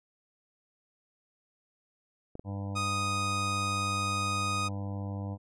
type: clicks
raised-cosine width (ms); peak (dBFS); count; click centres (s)
2; -28; 2; 2.354 / 2.395
type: harmonic tone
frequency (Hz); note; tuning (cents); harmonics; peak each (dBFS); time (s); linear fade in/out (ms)
99.3; G2; +23; 1 / 2 / 3 / 5 / 6 / 7 / 8 / 9 / 10; -34 / -40 / -44 / -48 / -50 / -51 / -52 / -53 / -54; 2.44-5.38; 50
type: tone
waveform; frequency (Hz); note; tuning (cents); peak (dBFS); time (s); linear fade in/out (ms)
sawtooth; 1244.5; D#6; 0; -26; 2.75-4.69; 20
effects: resampled to 22050 Hz